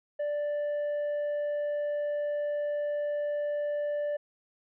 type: tone with tanh clipping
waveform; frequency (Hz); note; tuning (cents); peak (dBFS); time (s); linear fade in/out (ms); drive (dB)
triangle; 587.3; D5; 0; -29; 0.19-4.17; 10; 8
effects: none